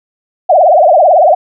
sine tone with vibrato, 666 Hz, E5, 18 cents sharp, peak -3 dBFS, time 0.49-1.35 s, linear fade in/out 10 ms, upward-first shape triangle, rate 18 Hz, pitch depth 260 cents each way, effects none

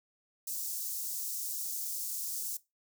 white high-pass noise, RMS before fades -37 dBFS, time 0.47-2.57 s, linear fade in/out 5 ms, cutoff 5600 Hz, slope 24 dB/octave, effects noise-tail reverb RT60 0.2 s tail -18 dB re dry

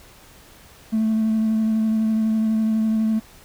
triangle tone with vibrato, 220 Hz, A3, in tune, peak -14 dBFS, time 0.92-3.2 s, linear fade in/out 20 ms, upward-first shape triangle, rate 12 Hz, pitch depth 19 cents each way, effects tanh soft clip ceiling -13 dBFS + pink hiss -48 dBFS RMS until 3.44 s

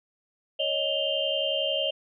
sine tone cluster, 555 / 626 / 2818 / 3124 Hz, C#5 / D#5 / F7 / G7, +2 / +10 / +15 / -7 cents, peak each -30 dBFS, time 0.59-1.91 s, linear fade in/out 10 ms, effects none

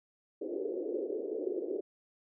pink band-pass noise, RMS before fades -36 dBFS, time 0.41-1.81 s, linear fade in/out 10 ms, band 330 to 490 Hz, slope 48 dB/octave, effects none

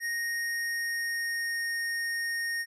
square tone with pitch glide, 1864.7 to 1851.8 Hz, A#6 to A#6, 0 to -12 cents, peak -30 dBFS, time 0-2.66 s, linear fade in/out 50 ms, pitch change -12 cents, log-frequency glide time 0.19-1.71 s, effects resampled to 32000 Hz

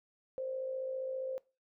sine tone with amplitude modulation, 523.3 Hz, C5, in tune, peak -33 dBFS, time 0.38-1.38 s, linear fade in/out 0 ms, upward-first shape sine, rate 55 Hz, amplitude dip 50%, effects noise-tail reverb RT60 0.3 s tail -22 dB re dry

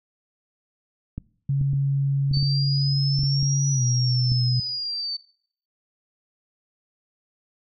clicks, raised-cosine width 5 ms, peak -18 dBFS, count 10, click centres 1.18 / 1.613 / 1.734 / 2.313 / 2.372 / 2.428 / 3.191 / 3.234 / 3.428 / 4.319 s
sine tone with pitch glide, 138.59 to 124.18 Hz, C#3 to B2, 0 to +10 cents, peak -19 dBFS, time 1.49-4.6 s, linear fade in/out 5 ms, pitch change -190 cents, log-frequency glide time 3.72-3.84 s
sine exponential two-way sweep, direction up then down, 4525 to 5880 to 4525 Hz, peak -26 dBFS, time 2.33-5.17 s, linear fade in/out 10 ms, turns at 3.7 s
effects noise-tail reverb RT60 0.6 s tail -22 dB re dry

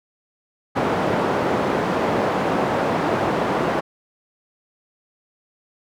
white band-pass noise, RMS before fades -21 dBFS, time 0.75-3.81 s, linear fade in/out 20 ms, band 140 to 790 Hz, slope 12 dB/octave, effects none

